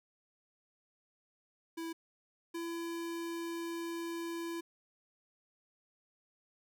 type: tone pair in turn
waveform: square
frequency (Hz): 329.8 / 336.3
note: E4 / E4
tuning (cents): +1 / +35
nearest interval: unison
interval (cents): 34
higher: second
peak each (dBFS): -39 / -38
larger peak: second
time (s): 1.77-1.93 / 2.54-4.61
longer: second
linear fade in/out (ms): 10
effects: none